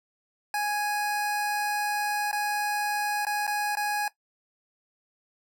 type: tone with dropouts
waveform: 25% pulse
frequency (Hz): 830.6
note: G#5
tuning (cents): 0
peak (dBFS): -22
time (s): 0.54-4.08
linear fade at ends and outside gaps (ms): 2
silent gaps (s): 2.314-2.328 / 3.251-3.267 / 3.468-3.476 / 3.753-3.77
effects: noise-tail reverb RT60 0.1 s tail -17 dB re dry